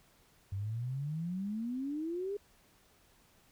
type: exponential sweep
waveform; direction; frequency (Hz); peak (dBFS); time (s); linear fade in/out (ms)
sine; up; 94.8 to 415.3; -34; 0.52-2.37; 5
effects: pink hiss -66 dBFS RMS until 3.51 s